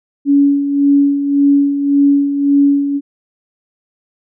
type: tone with tremolo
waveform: sine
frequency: 282.4 Hz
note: C#4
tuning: 32 cents sharp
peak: -6 dBFS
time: 0.25-3.01 s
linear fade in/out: 50 ms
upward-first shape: sine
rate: 1.8 Hz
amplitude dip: 60%
effects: none